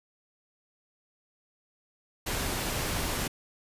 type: noise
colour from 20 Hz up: pink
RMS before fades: -31 dBFS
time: 2.26-3.28 s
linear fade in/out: 10 ms
effects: resampled to 32000 Hz